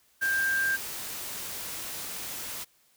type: tone in noise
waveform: sine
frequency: 1587 Hz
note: G6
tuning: 21 cents sharp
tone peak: -24 dBFS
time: 0.21-0.77 s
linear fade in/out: 20 ms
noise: white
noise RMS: -37 dBFS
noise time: 0.21-2.65 s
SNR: +10 dB
effects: white hiss -65 dBFS RMS until 2.96 s